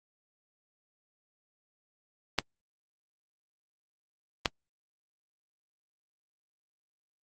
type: clicks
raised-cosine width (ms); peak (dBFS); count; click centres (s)
0.2; -6; 2; 2.387 / 4.458
effects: Opus 24 kbps